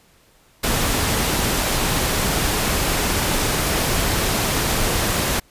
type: noise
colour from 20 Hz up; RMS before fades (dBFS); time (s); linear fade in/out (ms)
pink; -20; 0.63-5.4; 10
effects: pink hiss -55 dBFS RMS until 5.5 s + resampled to 32000 Hz